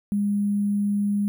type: tone with sample-and-hold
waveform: sine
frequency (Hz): 203.6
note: G#3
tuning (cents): -34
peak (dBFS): -20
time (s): 0.12-1.28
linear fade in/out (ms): 0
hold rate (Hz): 11025
effects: none

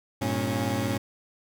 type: tone cluster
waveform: 20% pulse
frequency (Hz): 100.5 / 117.6 / 275.2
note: G2 / A#2 / C#4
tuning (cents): +44 / +16 / -12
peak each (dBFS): -25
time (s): 0.21-0.98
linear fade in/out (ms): 10
effects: none

